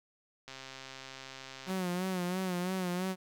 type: click train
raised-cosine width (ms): 0.2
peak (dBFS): -28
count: 164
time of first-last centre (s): 0.48-1.706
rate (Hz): 133
type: tone with vibrato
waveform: sawtooth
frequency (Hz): 182.6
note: F#3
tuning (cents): -23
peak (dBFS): -28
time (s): 1.66-3.16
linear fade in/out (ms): 50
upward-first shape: sine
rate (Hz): 3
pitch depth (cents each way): 61
effects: none